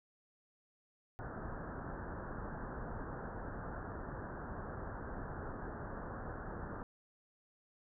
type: low-pass noise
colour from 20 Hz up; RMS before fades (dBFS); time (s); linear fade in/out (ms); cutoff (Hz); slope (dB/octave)
pink; -44; 1.19-6.83; 0; 1700; 96
effects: none